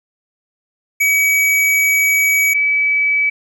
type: tone pair in turn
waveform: square / sine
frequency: 2273 / 2291 Hz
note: C#7 / D7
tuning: +43 / -44 cents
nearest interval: unison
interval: 13 cents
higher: second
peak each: -12 dBFS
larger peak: neither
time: 1-2.54 / 2.54-3.3 s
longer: first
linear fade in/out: 10 ms
effects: 9-bit